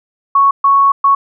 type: tone bursts at uneven times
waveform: sine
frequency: 1108.7 Hz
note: C#6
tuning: in tune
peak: -6 dBFS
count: 3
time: 0.35-0.51 / 0.64-0.92 / 1.04-1.15 s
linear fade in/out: 5 ms
effects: none